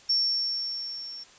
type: tone with level ramp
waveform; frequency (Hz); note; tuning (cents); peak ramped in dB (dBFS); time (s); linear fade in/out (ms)
sine; 5460; F8; -40; -20 to -38; 0.09-1.24; 10
effects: white hiss -53 dBFS RMS until 1.38 s + resampled to 16000 Hz